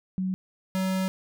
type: tone pair in turn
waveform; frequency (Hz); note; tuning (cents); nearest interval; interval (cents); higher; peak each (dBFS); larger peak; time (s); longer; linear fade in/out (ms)
sine / square; 187 / 188.52; F#3 / F#3; +19 / +33; unison; 14; second; -25; neither; 0.18-0.34 / 0.75-1.08; second; 0
effects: none